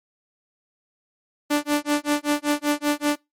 sawtooth tone with tremolo, 293.7 Hz, D4, in tune, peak -13 dBFS, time 1.5-3.16 s, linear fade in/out 10 ms, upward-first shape sine, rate 5.2 Hz, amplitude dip 100%, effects noise-tail reverb RT60 0.2 s tail -24 dB re dry + MP3 64 kbps

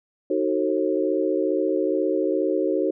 sine chord, D# diminished seventh, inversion none, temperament just, 311.1 / 373.4 / 448 / 537.6 Hz, D#4 / F#4 / A4 / C5, 0 / +16 / +31 / +47 cents, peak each -25 / -24 / -27 / -26 dBFS, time 0.3-2.91 s, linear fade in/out 5 ms, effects none

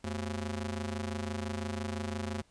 sawtooth ring-modulated tone, 152.9 Hz, D#3, 30 cents flat, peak -27 dBFS, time 0.04-2.42 s, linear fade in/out 5 ms, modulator 63.5 Hz, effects pink hiss -67 dBFS RMS until 2.5 s + resampled to 22050 Hz

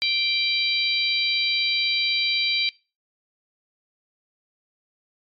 harmonic tone, 784 Hz, G5, in tune, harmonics 3 / 4 / 5 / 6, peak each -25 / -29 / -24 / -27 dBFS, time 0.02-2.69 s, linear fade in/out 0 ms, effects noise-tail reverb RT60 0.3 s tail -22 dB re dry + MP3 64 kbps

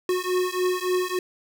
square beating tone pair, 363.3 / 366.8 Hz, F#4 / F#4, -32 / -15 cents, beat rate 3.5 Hz, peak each -26 dBFS, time 0.09-1.19 s, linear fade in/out 2 ms, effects 10-bit

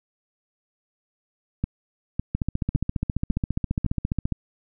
two click trains, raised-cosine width 5 ms, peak -11 / -11 dBFS, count 30 / 5, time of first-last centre 2.35-4.323 / 1.64-3.862 s, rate 14.7 / 1.8 Hz, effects none

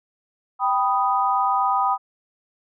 sine chord, G augmented, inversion none, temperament equal, 784 / 987.8 / 1244.5 Hz, G5 / B5 / D#6, 0 / 0 / 0 cents, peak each -22 dBFS, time 0.59-1.98 s, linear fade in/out 50 ms, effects none

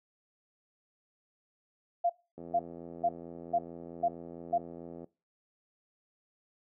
sine tone bursts, 692 Hz, F5, 16 cents flat, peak -24 dBFS, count 6, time 2.04-4.582 s, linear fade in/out 10 ms, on 57 ms, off 440 ms
click train, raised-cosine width 2 ms, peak -30 dBFS, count 226, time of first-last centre 2.38-5.043 s, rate 84.5 Hz
effects noise-tail reverb RT60 0.3 s tail -21 dB re dry + high-pass 200 Hz 12 dB/octave

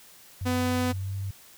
sine tone with pitch glide, 94 to 97.71 Hz, F#2 to G2, +28 to -5 cents, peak -29 dBFS, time 0.41-1.31 s, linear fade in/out 5 ms, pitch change +67 cents, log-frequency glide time 0.89-1.13 s
sawtooth tone, 250.6 Hz, B3, 25 cents sharp, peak -21 dBFS, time 0.45-0.93 s, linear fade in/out 20 ms
effects white hiss -52 dBFS RMS until 1.57 s

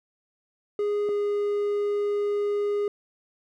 triangle tone pair in turn, 413 / 410.7 Hz, G#4 / G#4, -10 / -19 cents, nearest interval unison, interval 9 cents, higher first, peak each -21 dBFS, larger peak neither, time 0.79-1.09 / 1.09-2.88 s, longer second, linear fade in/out 2 ms, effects none

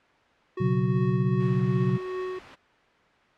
square tone with tremolo, 370 Hz, F#4, in tune, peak -29 dBFS, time 0.57-2.39 s, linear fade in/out 5 ms, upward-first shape triangle, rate 2.6 Hz, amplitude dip 40%
sine chord, B suspended second, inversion none, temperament equal with one note detuned, 122.19 / 138.59 / 185 Hz, B2 / C#3 / F#3, -18 / 0 / 0 cents, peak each -26 / -26 / -26 dBFS, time 0.6-1.98 s, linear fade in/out 10 ms
white noise, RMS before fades -40 dBFS, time 1.39-2.56 s, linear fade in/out 20 ms
effects white hiss -59 dBFS RMS until 3.37 s + low-pass 2000 Hz 12 dB/octave

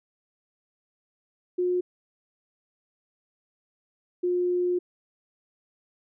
sine tone pair in turn, 359.6 / 356.9 Hz, F#4 / F4, -49 / +38 cents, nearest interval unison, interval 13 cents, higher first, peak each -22 / -22 dBFS, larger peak neither, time 1.58-1.81 / 4.23-4.79 s, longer second, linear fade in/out 10 ms, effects none

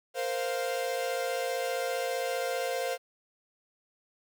45% pulse chord, Bb suspended second, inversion none, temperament equal with one note detuned, 466.2 / 521.4 / 698.5 Hz, Bb4 / C5 / F5, 0 / -6 / 0 cents, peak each -36 / -32 / -35 dBFS, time 0.14-2.98 s, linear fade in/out 50 ms, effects 11-bit

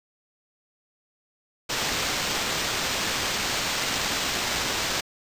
white noise with sample-and-hold, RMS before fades -27 dBFS, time 1.69-5.01 s, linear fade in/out 10 ms, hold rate 11025 Hz, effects resampled to 32000 Hz

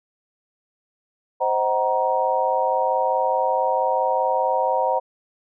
sine chord, C half-diminished seventh, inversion none, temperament just, 523.3 / 627.9 / 753.5 / 941.9 Hz, C5 / Eb5 / Gb5 / Bb5, 0 / +16 / +31 / +18 cents, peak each -23 / -26 / -24 / -22 dBFS, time 1.4-5 s, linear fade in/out 20 ms, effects none

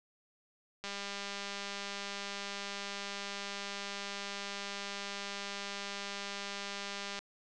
click train, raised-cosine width 0.2 ms, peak -23 dBFS, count 1271, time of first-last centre 0.84-7.19 s, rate 200 Hz, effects resampled to 22050 Hz

